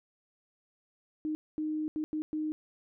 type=tone bursts at uneven times; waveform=sine; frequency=308.4 Hz; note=D#4; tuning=15 cents flat; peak=-30 dBFS; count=5; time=1.25-1.35 / 1.58-1.88 / 1.96-2.04 / 2.13-2.22 / 2.33-2.52 s; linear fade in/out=0 ms; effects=none